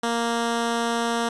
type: tone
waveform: 10% pulse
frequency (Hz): 233.1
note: A#3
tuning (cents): 0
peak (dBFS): -14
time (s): 0.03-1.29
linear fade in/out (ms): 5
effects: resampled to 22050 Hz + 8-bit